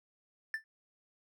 triangle tone with exponential decay, 1769 Hz, A6, 9 cents sharp, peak -27 dBFS, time 0.54-0.64 s, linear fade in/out 1 ms, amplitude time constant 20 ms, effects none

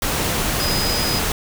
sine tone in noise, 4983 Hz, D#8, 2 cents sharp, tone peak -23 dBFS, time 0.6-1.19 s, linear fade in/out 2 ms, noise pink, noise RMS -21 dBFS, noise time 0.02-1.32 s, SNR -5 dB, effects none

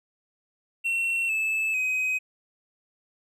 triangle tone with pitch steps, 2717 / 2617 / 2520 Hz, F7 / E7 / D#7, -48 / -13 / +21 cents, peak -22 dBFS, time 0.84-2.19 s, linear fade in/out 20 ms, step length 450 ms, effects none

